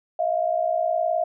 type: tone pair together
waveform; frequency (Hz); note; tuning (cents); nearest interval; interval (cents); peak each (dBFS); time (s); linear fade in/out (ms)
sine; 639 / 698.5; D#5 / F5; +46 / 0; major second; 154; -23; 0.19-1.24; 5
effects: none